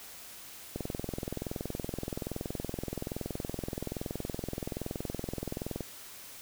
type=click train; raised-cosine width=2 ms; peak=-21 dBFS; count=108; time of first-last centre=0.76-5.807 s; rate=21.2 Hz; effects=white hiss -48 dBFS RMS until 6.41 s